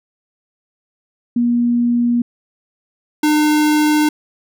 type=tone pair in turn; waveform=sine / square; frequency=239.2 / 302.3 Hz; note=A#3 / D#4; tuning=+45 / -50 cents; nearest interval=major third; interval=405 cents; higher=second; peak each=-12 dBFS; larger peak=neither; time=1.36-2.22 / 3.23-4.09 s; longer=neither; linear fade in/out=5 ms; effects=none